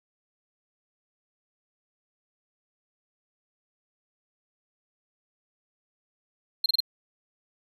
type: tone bursts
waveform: triangle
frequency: 4186 Hz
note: C8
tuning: in tune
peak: -18 dBFS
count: 4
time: 6.64-6.804 s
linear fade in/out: 5 ms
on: 20 ms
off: 28 ms
effects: none